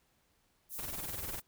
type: high-pass noise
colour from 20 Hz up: white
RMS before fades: -42 dBFS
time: 0.69-1.42 s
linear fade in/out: 50 ms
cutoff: 11000 Hz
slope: 12 dB/octave
type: noise with tremolo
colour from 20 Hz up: pink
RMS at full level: -41 dBFS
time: 0.78-1.4 s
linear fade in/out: 10 ms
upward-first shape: triangle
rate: 20 Hz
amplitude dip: 85%
effects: pink hiss -73 dBFS RMS until 1.47 s